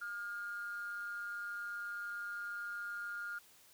sine tone with amplitude modulation, 1417 Hz, F6, 25 cents sharp, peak -36 dBFS, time 0.01-3.39 s, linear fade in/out 10 ms, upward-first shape sine, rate 193 Hz, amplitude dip 60%, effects tanh soft clip ceiling -34 dBFS + white hiss -63 dBFS RMS until 3.73 s

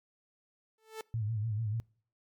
sawtooth tone with exponential growth, 440 Hz, A4, in tune, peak -32 dBFS, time 0.78-1.01 s, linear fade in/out 2 ms, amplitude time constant 49 ms
sine tone with vibrato, 109.2 Hz, A2, 13 cents flat, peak -30 dBFS, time 1.14-1.8 s, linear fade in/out 0 ms, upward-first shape sine, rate 6.8 Hz, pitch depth 94 cents each way
effects noise-tail reverb RT60 0.5 s tail -25 dB re dry + MP3 96 kbps

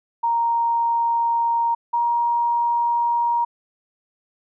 sine tone pair in turn, 932.3 / 944.2 Hz, A#5 / A#5, 0 / +22 cents, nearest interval unison, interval 22 cents, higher second, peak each -17 dBFS, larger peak neither, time 0.23-1.75 / 1.93-3.45 s, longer neither, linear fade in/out 10 ms, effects none

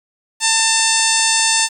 harmonic tone with a mistuned harmonic, 895 Hz, A5, 29 cents sharp, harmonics 1 / 2 / 3 / 4 / 5 / 6 / 7 / 8 / 9 / 10, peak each -22 / -22 / -22 / -22 / -22 / -22 / -22 / -22 / -22 / -22 dBFS, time 0.4-1.69 s, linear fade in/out 50 ms, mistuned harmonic 6, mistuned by -31 cents, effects 7-bit

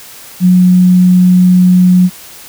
sine tone, 181.6 Hz, F#3, 32 cents flat, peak -3 dBFS, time 0.4-2.1 s, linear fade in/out 50 ms, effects white hiss -33 dBFS RMS until 2.48 s

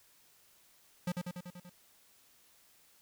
square tone with echo, 177.8 Hz, F3, 31 cents sharp, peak -32 dBFS, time 1.07-1.12 s, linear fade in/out 5 ms, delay 96 ms, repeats 6, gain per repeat -3 dB, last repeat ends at 1.696 s, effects white hiss -65 dBFS RMS until 3.01 s

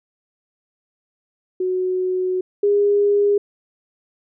sine tone pair in turn, 368.9 / 407.8 Hz, F#4 / G#4, -5 / -32 cents, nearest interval major second, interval 173 cents, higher second, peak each -18 / -13 dBFS, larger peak second, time 1.6-2.41 / 2.63-3.38 s, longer first, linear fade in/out 5 ms, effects none

